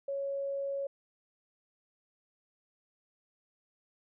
sine tone, 554.4 Hz, C#5, in tune, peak -32 dBFS, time 0.08-0.87 s, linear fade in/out 5 ms, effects none

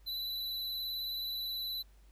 square tone with vibrato, 3988 Hz, B7, 16 cents sharp, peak -36 dBFS, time 0.06-1.83 s, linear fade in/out 20 ms, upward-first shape sine, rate 19 Hz, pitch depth 29 cents each way, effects added 50 Hz sine -57 dBFS peak until 2.11 s + pink hiss -70 dBFS RMS until 2.11 s

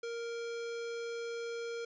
square tone, 466.2 Hz, A#4, in tune, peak -38 dBFS, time 0.03-1.85 s, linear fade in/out 5 ms, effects resampled to 16000 Hz + 11-bit

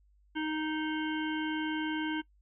harmonic tone, 311.1 Hz, D#4, in tune, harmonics 1 / 3 / 5 / 7 / 9 / 10, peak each -32 / -40 / -39 / -44 / -47 / -44 dBFS, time 0.35-2.22 s, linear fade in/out 20 ms, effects noise-tail reverb RT60 0.1 s tail -22 dB re dry + added 50 Hz sine -62 dBFS peak until 2.41 s

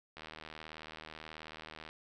click train, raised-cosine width 0.3 ms, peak -30 dBFS, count 136, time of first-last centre 0.17-1.89 s, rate 78.5 Hz, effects none

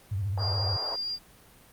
sine tone with vibrato, 98.7 Hz, G2, 12 cents sharp, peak -27 dBFS, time 0.11-0.77 s, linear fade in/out 10 ms, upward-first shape sine, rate 14 Hz, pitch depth 130 cents each way
white band-pass noise, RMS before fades -38 dBFS, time 0.37-0.96 s, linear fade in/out 5 ms, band 460 to 990 Hz, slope 24 dB/octave
sine tone, 4798 Hz, D8, 36 cents sharp, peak -29 dBFS, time 0.38-1.19 s, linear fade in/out 50 ms
effects pink hiss -55 dBFS RMS until 1.72 s + Opus 32 kbps

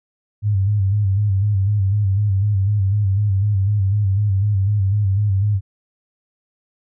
sine tone with vibrato, 100.4 Hz, G2, 42 cents sharp, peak -14 dBFS, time 0.42-5.61 s, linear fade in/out 50 ms, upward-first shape square, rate 4 Hz, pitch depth 67 cents each way, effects none

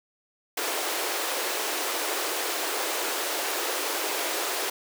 pink high-pass noise, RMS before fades -29 dBFS, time 0.57-4.7 s, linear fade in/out 5 ms, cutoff 330 Hz, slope 48 dB/octave, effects none

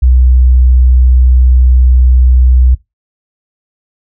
sine tone, 62.8 Hz, B1, 30 cents sharp, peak -3 dBFS, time 0.02-2.75 s, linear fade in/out 10 ms, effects noise-tail reverb RT60 0.2 s tail -21 dB re dry

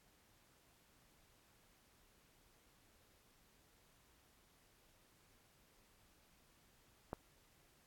click, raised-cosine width 1 ms, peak -27 dBFS, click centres 7.131 s, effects pink hiss -71 dBFS RMS until 7.86 s + AAC 64 kbps

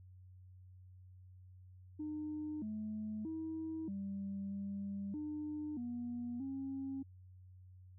sine tone with pitch steps, 304 / 214.5 / 320 / 196.9 / 198.6 / 301.2 / 240.9 / 270 Hz, D#4 / A3 / D#4 / G3 / G3 / D4 / B3 / C#4, -40 / -44 / +49 / +8 / +23 / +44 / -43 / -45 cents, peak -38 dBFS, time 1.99-7.03 s, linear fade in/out 10 ms, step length 630 ms, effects tanh soft clip ceiling -35 dBFS + added 92 Hz sine -55 dBFS peak until 7.98 s

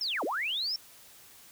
sine linear two-way sweep, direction down then up, 5500 to 246.9 to 5500 Hz, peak -29 dBFS, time 0.01-0.76 s, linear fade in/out 2 ms, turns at 0.24 s, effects white hiss -54 dBFS RMS until 1.51 s

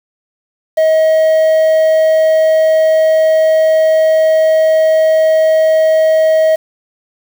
triangle tone with quantisation, 634 Hz, D#5, 32 cents sharp, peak -5 dBFS, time 0.77-6.56 s, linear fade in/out 10 ms, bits 5, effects none

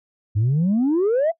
sine exponential sweep, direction up, 98.3 to 690 Hz, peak -14 dBFS, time 0.35-1.32 s, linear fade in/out 20 ms, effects noise-tail reverb RT60 0.1 s tail -24 dB re dry + tanh soft clip ceiling -14 dBFS

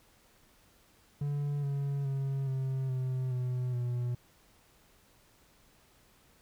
triangle tone with pitch steps, 144.2 / 140.26 / 136.42 / 132.69 / 129.06 / 125.53 / 122.1 Hz, D3 / C#3 / C#3 / C3 / C3 / B2 / B2, -31 / +21 / -27 / +25 / -23 / +29 / -19 cents, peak -28 dBFS, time 1.21-4.15 s, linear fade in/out 5 ms, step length 420 ms, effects pink hiss -64 dBFS RMS until 6.41 s

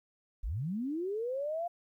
sine linear sweep, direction up, 34.56 to 707 Hz, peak -32 dBFS, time 0.43-1.68 s, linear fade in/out 10 ms, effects 12-bit

